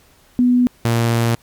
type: tone pair in turn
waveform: sine / sawtooth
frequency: 246.9 / 116.52 Hz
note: B3 / A#2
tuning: 0 / 0 cents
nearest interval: octave + minor second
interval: 1300 cents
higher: first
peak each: -10 dBFS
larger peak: neither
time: 0.39-0.67 / 0.85-1.35 s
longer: second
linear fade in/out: 0 ms
effects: pink hiss -52 dBFS RMS until 1.42 s + MP3 96 kbps